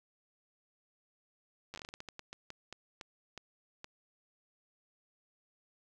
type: slowing click train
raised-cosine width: 0.2 ms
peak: -27 dBFS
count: 18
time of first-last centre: 1.74-3.844 s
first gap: 9 ms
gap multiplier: 1.28
effects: none